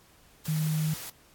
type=tone in noise; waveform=sine; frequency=155.56 Hz; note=D#3; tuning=in tune; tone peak=-25 dBFS; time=0.48-0.94 s; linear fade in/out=5 ms; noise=white; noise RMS=-40 dBFS; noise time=0.45-1.1 s; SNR=+12 dB; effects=pink hiss -59 dBFS RMS until 1.34 s + AAC 64 kbps